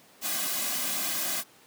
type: noise with comb filter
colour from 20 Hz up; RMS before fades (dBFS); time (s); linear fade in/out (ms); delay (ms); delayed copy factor
white; -30; 0.21-1.44; 50; 2.2; -0.8
effects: pink hiss -56 dBFS RMS until 1.66 s + high-pass 200 Hz 12 dB/octave